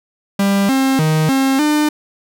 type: tone with pitch steps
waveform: 45% pulse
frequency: 198.3 / 266.8 / 156.3 / 268 / 300.6 Hz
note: G3 / C4 / D#3 / C4 / D4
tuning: +20 / +34 / +8 / +42 / +40 cents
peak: -12 dBFS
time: 0.39-1.89 s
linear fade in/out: 5 ms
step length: 300 ms
effects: none